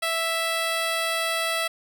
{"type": "tone", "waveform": "10% pulse", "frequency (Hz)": 659.3, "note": "E5", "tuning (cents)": 0, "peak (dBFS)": -15, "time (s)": [0.02, 1.68], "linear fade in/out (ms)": 10, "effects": []}